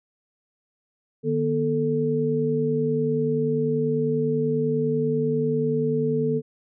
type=tone cluster; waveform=sine; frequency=151.2 / 241.4 / 440.3 Hz; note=D#3 / B3 / A4; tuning=-49 / -39 / +1 cents; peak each=-26 / -26 / -23 dBFS; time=1.23-6.42 s; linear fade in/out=50 ms; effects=none